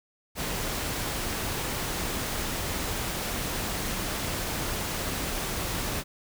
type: noise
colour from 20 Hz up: pink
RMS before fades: -31 dBFS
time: 0.35-6.04 s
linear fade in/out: 50 ms
effects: none